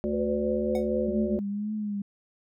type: harmonic tone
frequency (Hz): 73.1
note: D2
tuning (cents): -7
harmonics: 1 / 3 / 5 / 7 / 8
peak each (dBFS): -39 / -29 / -30 / -38 / -33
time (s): 0.04-1.39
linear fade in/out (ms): 0
type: tone with pitch glide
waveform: sine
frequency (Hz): 501 to 507.4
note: B4 to B4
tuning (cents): +25 to +47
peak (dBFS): -29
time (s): 0.13-1.07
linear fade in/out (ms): 10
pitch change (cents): +22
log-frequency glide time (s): 0.25-0.42
type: tone with exponential decay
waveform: square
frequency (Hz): 740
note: F#5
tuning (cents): 0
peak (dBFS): -34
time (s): 0.75-0.89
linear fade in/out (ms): 2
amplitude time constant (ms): 29
type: tone with vibrato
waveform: sine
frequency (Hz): 207.7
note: G#3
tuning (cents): 0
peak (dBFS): -28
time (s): 1.08-2.02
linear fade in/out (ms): 5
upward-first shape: triangle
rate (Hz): 1.9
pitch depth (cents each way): 67
effects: none